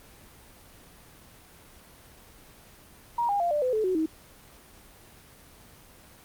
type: tone with pitch steps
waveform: sine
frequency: 946 / 809.4 / 692.5 / 592.5 / 506.9 / 433.7 / 371.1 / 317.5 Hz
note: A#5 / G#5 / F5 / D5 / B4 / A4 / F#4 / D#4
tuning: +25 / -45 / -15 / +15 / +45 / -25 / +5 / +35 cents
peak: -23 dBFS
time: 3.18-4.06 s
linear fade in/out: 5 ms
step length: 110 ms
effects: pink hiss -52 dBFS RMS until 6.24 s + Opus 24 kbps